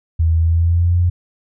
sine tone with pitch glide, 81.6 to 87.96 Hz, E2 to F2, -17 to +13 cents, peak -11 dBFS, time 0.19-1.1 s, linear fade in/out 10 ms, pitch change +130 cents, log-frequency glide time 0.38-0.99 s, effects none

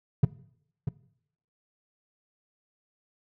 triangle tone with echo, 138.59 Hz, C#3, in tune, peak -12 dBFS, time 0.23-0.25 s, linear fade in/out 5 ms, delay 640 ms, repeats 1, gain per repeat -10 dB, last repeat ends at 0.89 s, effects noise-tail reverb RT60 0.7 s tail -19 dB re dry

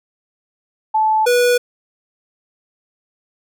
sine / square tone pair in turn, 870 / 488.3 Hz, A5 / B4, -20 / -20 cents, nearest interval minor seventh, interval 1000 cents, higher first, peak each -12 dBFS, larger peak neither, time 0.94-1.26 / 1.26-1.58 s, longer neither, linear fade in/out 10 ms, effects none

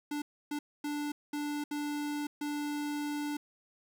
square tone bursts at uneven times, 293.7 Hz, D4, in tune, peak -34 dBFS, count 6, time 0.11-0.22 / 0.51-0.59 / 0.84-1.12 / 1.33-1.64 / 1.71-2.27 / 2.41-3.37 s, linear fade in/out 5 ms, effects 10-bit

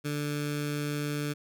15% pulse tone with notch filter, 146.83 Hz, D3, in tune, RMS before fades -32 dBFS, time 0.04-1.34 s, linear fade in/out 20 ms, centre 710 Hz, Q 0.96, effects none

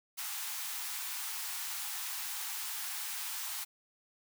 white high-pass noise, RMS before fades -39 dBFS, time 0.17-3.65 s, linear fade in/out 20 ms, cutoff 750 Hz, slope 96 dB/octave, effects none

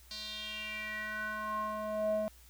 square tone with band-pass filter sweep, 213.9 Hz, A3, 49 cents flat, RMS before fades -37 dBFS, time 0.11-2.28 s, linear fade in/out 0 ms, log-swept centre 4500 to 540 Hz, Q 4.9, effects added 60 Hz sine -57 dBFS peak until 2.49 s + white hiss -61 dBFS RMS until 2.49 s

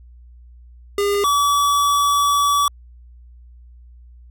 square tone pair in turn, 404.9 / 1145.2 Hz, G#4 / D6, -44 / -44 cents, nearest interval octave + tritone, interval 1800 cents, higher second, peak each -17 / -15 dBFS, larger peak second, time 0.98-1.24 / 1.24-2.68 s, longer second, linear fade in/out 2 ms, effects added 60 Hz sine -41 dBFS peak until 4.3 s + AAC 64 kbps

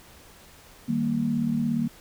sine chord, Eb major, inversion none, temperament equal, 155.56 / 196 / 233.1 Hz, Eb3 / G3 / Bb3, 0 / 0 / 0 cents, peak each -30 / -30 / -24 dBFS, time 0.88-1.88 s, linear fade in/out 10 ms, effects pink hiss -51 dBFS RMS until 2 s

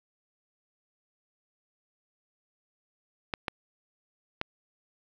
clicks, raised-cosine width 0.3 ms, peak -13 dBFS, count 3, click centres 3.338 / 3.482 / 4.414 s, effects low-pass 5000 Hz 12 dB/octave + 8-bit

